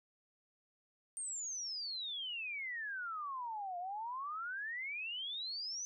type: exponential two-way sweep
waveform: sine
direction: down then up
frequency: 8870 to 693 to 6140 Hz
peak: -39 dBFS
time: 1.17-5.85 s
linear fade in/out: 0 ms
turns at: 3.78 s
effects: none